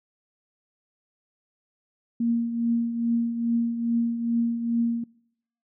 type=tone with tremolo; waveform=sine; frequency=233.4 Hz; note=A#3; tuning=2 cents sharp; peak=-19 dBFS; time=2.2-5.04 s; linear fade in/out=5 ms; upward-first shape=triangle; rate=2.4 Hz; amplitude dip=65%; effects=noise-tail reverb RT60 0.7 s tail -24 dB re dry